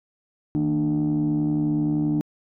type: tone cluster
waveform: sine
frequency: 155.8 / 228.4 / 298.9 Hz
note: D#3 / A#3 / D4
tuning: +3 / -35 / +31 cents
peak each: -23 / -28 / -20 dBFS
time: 0.55-2.21 s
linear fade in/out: 0 ms
effects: tanh soft clip ceiling -16 dBFS